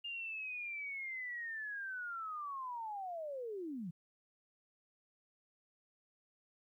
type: linear sweep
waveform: sine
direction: down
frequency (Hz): 2827 to 155.56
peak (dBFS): -40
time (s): 0.04-3.91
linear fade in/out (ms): 10
effects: 13-bit